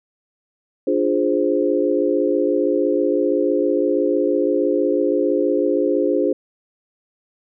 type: chord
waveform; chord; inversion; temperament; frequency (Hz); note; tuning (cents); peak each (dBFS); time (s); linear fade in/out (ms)
sine; D half-diminished seventh; none; equal; 293.7 / 349.2 / 415.3 / 523.3; D4 / F4 / Ab4 / C5; 0 / 0 / 0 / 0; -21; 0.87-6.33; 5
effects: none